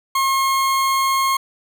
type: tone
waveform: 40% pulse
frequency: 1077 Hz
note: C6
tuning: 50 cents sharp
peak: -15 dBFS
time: 0.15-1.37 s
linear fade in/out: 5 ms
effects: none